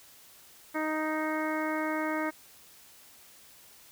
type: harmonic tone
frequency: 311.1 Hz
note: D#4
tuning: in tune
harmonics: 1 / 2 / 3 / 4 / 5 / 6 / 7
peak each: -32 / -35 / -37 / -38 / -39 / -40 / -40 dBFS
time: 0.74-2.31 s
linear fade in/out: 20 ms
effects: white hiss -55 dBFS RMS until 3.91 s